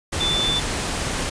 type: tone in noise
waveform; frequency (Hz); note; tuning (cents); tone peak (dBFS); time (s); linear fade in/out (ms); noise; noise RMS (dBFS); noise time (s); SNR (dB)
sine; 3520; A7; 0; -20; 0.2-0.6; 10; pink; -25; 0.12-1.3; +2
effects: resampled to 22050 Hz